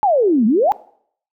sine exponential two-way sweep, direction down then up, 880 to 204.5 to 880 Hz, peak -11 dBFS, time 0.03-0.72 s, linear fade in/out 0 ms, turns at 0.46 s, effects noise-tail reverb RT60 0.6 s tail -21 dB re dry

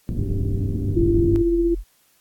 pink low-pass noise, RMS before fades -25 dBFS, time 0.09-1.36 s, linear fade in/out 0 ms, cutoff 290 Hz, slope 24 dB/octave
harmonic tone, 98.1 Hz, G2, 2 cents sharp, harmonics 1 / 3 / 4, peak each -23 / -33 / -35 dBFS, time 0.18-1.42 s, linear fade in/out 5 ms
sine tone, 43.42 Hz, F1, 9 cents flat, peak -25 dBFS, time 0.93-1.84 s, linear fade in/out 50 ms
sine tone with tremolo, 339.7 Hz, F4, 48 cents flat, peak -15 dBFS, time 0.96-1.75 s, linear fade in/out 10 ms, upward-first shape sine, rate 16 Hz, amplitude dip 30%
effects white hiss -60 dBFS RMS until 2.2 s + AAC 64 kbps

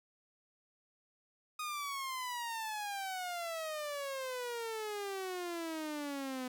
sawtooth exponential sweep, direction down, 1244.5 to 250.9 Hz, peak -34 dBFS, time 1.59-6.48 s, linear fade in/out 5 ms, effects none

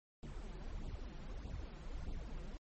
brown noise with flanger, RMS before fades -45 dBFS, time 0.23-2.57 s, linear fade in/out 0 ms, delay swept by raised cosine 0.25 to 5.85 ms, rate 1.6 Hz, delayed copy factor +0.8, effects MP3 32 kbps

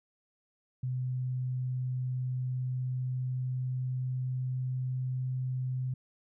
sine tone with pitch glide, 127.3 to 128.48 Hz, C3 to C3, -47 to -31 cents, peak -30 dBFS, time 0.83-5.94 s, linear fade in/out 5 ms, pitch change +16 cents, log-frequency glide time 2.36-5.47 s, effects none

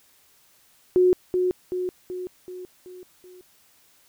sine tone with echo, 364.4 Hz, F#4, 26 cents flat, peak -14 dBFS, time 0.96-1.13 s, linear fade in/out 0 ms, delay 380 ms, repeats 6, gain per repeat -5 dB, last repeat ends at 3.41 s, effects white hiss -59 dBFS RMS until 4.08 s

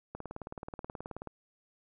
click train, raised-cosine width 1 ms, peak -26 dBFS, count 22, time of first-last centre 0.15-1.273 s, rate 18.7 Hz, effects none

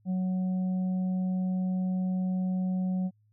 harmonic tone, 185 Hz, F#3, in tune, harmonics 1 / 3 / 4, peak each -26 / -46 / -48 dBFS, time 0.05-3.11 s, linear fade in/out 50 ms, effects added 106 Hz sine -63 dBFS peak until 3.32 s

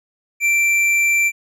triangle tone with tanh clipping, 2349 Hz, D7, in tune, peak -15 dBFS, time 0.4-1.32 s, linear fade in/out 50 ms, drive 14 dB, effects none

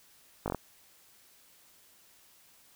slowing click train, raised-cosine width 1 ms, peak -18 dBFS, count 5, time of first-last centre 0.46-0.547 s, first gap 19 ms, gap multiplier 1.09, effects white hiss -61 dBFS RMS until 2.75 s

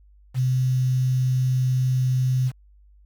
sine tone with quantisation, 128.4 Hz, C3, 32 cents flat, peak -18 dBFS, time 0.34-2.52 s, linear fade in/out 50 ms, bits 7, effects added 50 Hz sine -50 dBFS peak until 3.05 s

